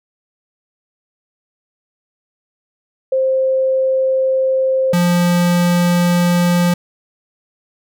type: tone pair in turn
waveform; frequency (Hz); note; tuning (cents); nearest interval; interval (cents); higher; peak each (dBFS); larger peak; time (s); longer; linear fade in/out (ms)
sine / square; 526 / 175.22; C5 / F3; +9 / +6; octave + perfect fifth; 1903; first; -12 / -12; neither; 3.12-4.93 / 4.93-6.74; neither; 5
effects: none